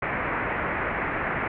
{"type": "low-pass noise", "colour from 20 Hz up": "white", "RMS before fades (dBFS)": -28, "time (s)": [0.02, 1.48], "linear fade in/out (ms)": 5, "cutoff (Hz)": 2200, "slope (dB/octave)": 48, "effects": []}